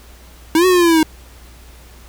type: linear two-way sweep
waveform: square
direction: up then down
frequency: 310 to 374.5 to 310 Hz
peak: -10 dBFS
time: 0.55-1.03 s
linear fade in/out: 2 ms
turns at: 0.66 s
effects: added 60 Hz sine -40 dBFS peak until 2.08 s + pink hiss -45 dBFS RMS until 2.08 s